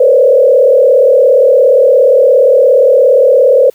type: tone with frequency modulation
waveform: sine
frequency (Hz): 527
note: C5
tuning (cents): +12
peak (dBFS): -3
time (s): 0-3.7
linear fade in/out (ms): 5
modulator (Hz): 37.2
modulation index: 1.4
effects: white hiss -48 dBFS RMS until 3.74 s